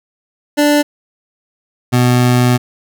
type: tone pair in turn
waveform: 25% pulse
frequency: 293.7 / 123.82 Hz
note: D4 / B2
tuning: 0 / +5 cents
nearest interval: octave + minor third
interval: 1495 cents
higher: first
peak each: -5 dBFS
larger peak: neither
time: 0.57-0.83 / 1.92-2.58 s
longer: second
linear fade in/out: 20 ms
effects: none